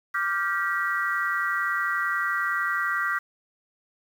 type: chord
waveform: sine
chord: G dominant seventh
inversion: second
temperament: equal with one note detuned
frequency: 1174.7 / 1396.9 / 1568 / 1930.4 Hz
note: D6 / F6 / G6 / B6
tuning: 0 / 0 / 0 / -40 cents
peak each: -29 dBFS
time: 0.14-3.19 s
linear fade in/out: 10 ms
effects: 8-bit